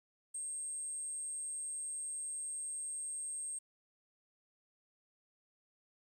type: tone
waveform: sine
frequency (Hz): 8450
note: C9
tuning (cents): +16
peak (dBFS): -37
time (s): 0.34-3.59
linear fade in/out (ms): 10
effects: tanh soft clip ceiling -36 dBFS + 11-bit